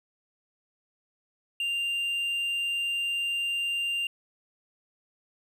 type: tone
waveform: triangle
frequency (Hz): 2789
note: F7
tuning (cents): -3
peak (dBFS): -25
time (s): 1.6-4.07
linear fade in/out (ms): 2
effects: none